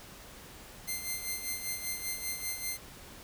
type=tone with tremolo; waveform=5% pulse; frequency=2087 Hz; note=C7; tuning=5 cents flat; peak=-22 dBFS; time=0.87-2.78 s; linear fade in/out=20 ms; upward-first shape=sine; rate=5.1 Hz; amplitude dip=60%; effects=pink hiss -50 dBFS RMS until 3.23 s